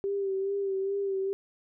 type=tone with vibrato; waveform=sine; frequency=392 Hz; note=G4; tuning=in tune; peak=-27 dBFS; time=0.04-1.33 s; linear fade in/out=0 ms; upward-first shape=sine; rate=2.4 Hz; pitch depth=37 cents each way; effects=none